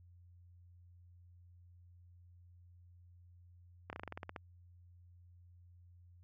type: slowing click train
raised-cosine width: 0.5 ms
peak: -28 dBFS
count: 11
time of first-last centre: 3.9-4.362 s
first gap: 29 ms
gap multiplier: 1.1
effects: added 88 Hz sine -58 dBFS peak until 6.23 s